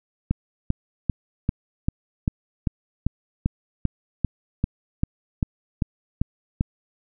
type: click train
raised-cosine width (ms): 5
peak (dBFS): -8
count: 17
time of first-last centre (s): 0.31-6.609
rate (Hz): 2.54
effects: none